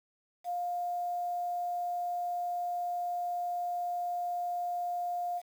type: tone with quantisation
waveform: sine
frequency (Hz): 706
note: F5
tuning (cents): +19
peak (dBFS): -31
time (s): 0.44-5.42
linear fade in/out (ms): 50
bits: 9
effects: none